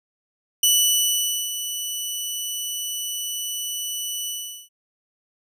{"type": "tone with ADSR envelope", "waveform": "15% pulse", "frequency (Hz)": 2967, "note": "F#7", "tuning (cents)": 4, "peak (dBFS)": -7, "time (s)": [0.63, 4.69], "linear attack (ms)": 4, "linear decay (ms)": 860, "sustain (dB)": -12, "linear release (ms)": 410, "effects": []}